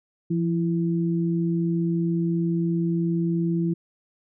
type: tone pair together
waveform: sine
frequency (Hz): 170.3 / 333.2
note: F3 / E4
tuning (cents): -43 / +19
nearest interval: octave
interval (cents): 1162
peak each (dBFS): -22 / -26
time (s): 0.3-3.74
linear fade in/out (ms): 10
effects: none